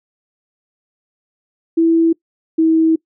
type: tone pair in turn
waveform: sine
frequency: 329.6 / 322.4 Hz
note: E4 / E4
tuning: 0 / -38 cents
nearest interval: unison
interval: 38 cents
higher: first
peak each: -9 dBFS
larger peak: neither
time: 1.77-2.13 / 2.58-2.96 s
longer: second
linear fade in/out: 10 ms
effects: noise-tail reverb RT60 0.1 s tail -23 dB re dry